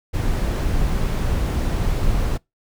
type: noise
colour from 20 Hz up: brown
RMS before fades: -20 dBFS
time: 0.13-2.38 s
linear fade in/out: 20 ms
effects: noise-tail reverb RT60 0.2 s tail -25 dB re dry